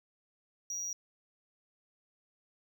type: tone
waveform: triangle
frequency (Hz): 5760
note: F#8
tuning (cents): -47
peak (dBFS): -34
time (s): 0.7-0.93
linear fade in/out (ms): 2
effects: 11-bit